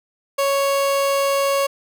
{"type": "tone", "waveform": "30% pulse", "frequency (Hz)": 554.4, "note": "C#5", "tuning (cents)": 0, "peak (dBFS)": -14, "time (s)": [0.38, 1.67], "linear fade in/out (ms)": 10, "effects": []}